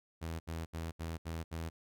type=tone bursts; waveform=sawtooth; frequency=82 Hz; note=E2; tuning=9 cents flat; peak=-34 dBFS; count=6; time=0.21-1.7 s; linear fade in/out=20 ms; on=190 ms; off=70 ms; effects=none